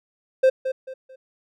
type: tone with echo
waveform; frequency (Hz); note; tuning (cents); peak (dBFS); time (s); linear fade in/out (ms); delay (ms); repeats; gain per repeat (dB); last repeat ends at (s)
triangle; 523; C5; -1; -10; 0.43-0.5; 10; 220; 3; -10; 1.16
effects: none